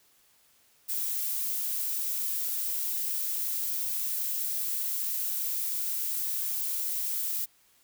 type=noise; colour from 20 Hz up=violet; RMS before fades=-31 dBFS; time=0.88-7.46 s; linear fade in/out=20 ms; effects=white hiss -64 dBFS RMS until 7.83 s